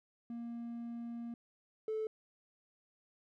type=tone pair in turn; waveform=triangle; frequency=234.7 / 436.3 Hz; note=A#3 / A4; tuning=+12 / -15 cents; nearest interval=major seventh; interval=1073 cents; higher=second; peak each=-38 / -31 dBFS; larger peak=second; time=0.3-1.34 / 1.88-2.07 s; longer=first; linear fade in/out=2 ms; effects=tanh soft clip ceiling -31 dBFS